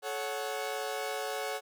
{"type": "chord", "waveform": "sawtooth", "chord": "F# minor", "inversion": "first", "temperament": "equal with one note detuned", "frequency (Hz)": [431.7, 554.4, 740], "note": ["A4", "C#5", "F#5"], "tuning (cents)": [-33, 0, 0], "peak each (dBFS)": -34, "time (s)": [0.02, 1.61], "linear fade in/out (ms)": 50, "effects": []}